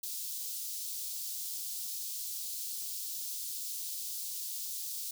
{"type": "high-pass noise", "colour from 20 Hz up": "white", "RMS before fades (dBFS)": -39, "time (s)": [0.03, 5.11], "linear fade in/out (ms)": 5, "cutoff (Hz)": 4000, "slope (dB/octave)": 24, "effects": []}